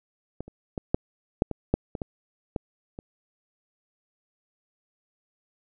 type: clicks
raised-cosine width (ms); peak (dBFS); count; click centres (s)
2; -20 / -30 / -17 / -7 / -6 / -17 / -7 / -19 / -17 / -14 / -24; 11; 0.406 / 0.48 / 0.778 / 0.945 / 1.421 / 1.513 / 1.74 / 1.952 / 2.018 / 2.562 / 2.989
effects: none